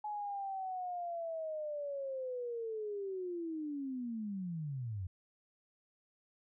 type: linear sweep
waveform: sine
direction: down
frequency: 848 to 87 Hz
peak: -37 dBFS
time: 0.04-5.07 s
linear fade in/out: 5 ms
effects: none